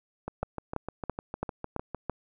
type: two click trains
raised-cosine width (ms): 1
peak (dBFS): -20 / -16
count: 12 / 6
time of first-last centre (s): 0.28-1.947 / 0.43-2.097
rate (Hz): 6.6 / 3
effects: none